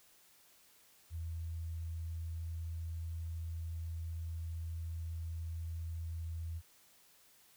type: tone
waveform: sine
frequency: 82.41 Hz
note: E2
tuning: in tune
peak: -38 dBFS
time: 1.1-6.62 s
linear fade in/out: 50 ms
effects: white hiss -65 dBFS RMS until 7.56 s